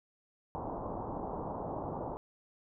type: low-pass noise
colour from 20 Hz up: white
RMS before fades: -39 dBFS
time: 0.55-2.17 s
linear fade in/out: 0 ms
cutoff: 1000 Hz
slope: 48 dB/octave
effects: none